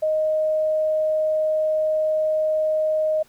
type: tone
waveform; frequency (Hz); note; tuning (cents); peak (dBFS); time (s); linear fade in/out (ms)
sine; 622.3; D#5; 0; -18; 0.02-3.23; 10
effects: pink hiss -56 dBFS RMS until 3.28 s